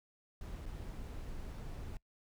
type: noise with dropouts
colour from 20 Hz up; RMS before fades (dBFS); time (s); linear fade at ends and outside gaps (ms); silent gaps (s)
brown; -44; 0.41-1.97; 2; 0.657-0.661
effects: noise-tail reverb RT60 0.1 s tail -23 dB re dry